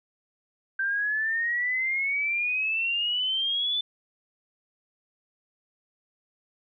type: exponential sweep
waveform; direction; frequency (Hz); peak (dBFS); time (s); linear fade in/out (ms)
sine; up; 1563 to 3520; -24; 0.79-3.81; 5
effects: none